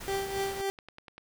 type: noise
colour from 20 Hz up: pink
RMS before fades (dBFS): -42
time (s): 0-0.62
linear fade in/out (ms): 10
type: tone with tremolo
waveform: 30% pulse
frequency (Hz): 392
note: G4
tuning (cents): 0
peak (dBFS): -25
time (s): 0.08-0.7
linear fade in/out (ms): 0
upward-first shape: triangle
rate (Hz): 3.7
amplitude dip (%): 70
type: click train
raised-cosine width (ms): 0.3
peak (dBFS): -30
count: 6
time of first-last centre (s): 0.69-1.18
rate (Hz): 10.2
effects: none